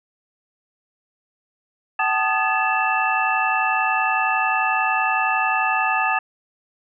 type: tone cluster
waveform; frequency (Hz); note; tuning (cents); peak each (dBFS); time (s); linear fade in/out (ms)
sine; 761 / 872 / 1236 / 1712 / 2664; F#5 / A5 / D#6 / A6 / E7; +48 / -16 / -12 / -48 / +18; -24; 1.99-6.19; 5
effects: none